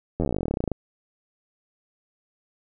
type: slowing click train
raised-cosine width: 2 ms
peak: -12 dBFS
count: 24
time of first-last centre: 0.2-0.717 s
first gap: 11 ms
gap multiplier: 1.06
effects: none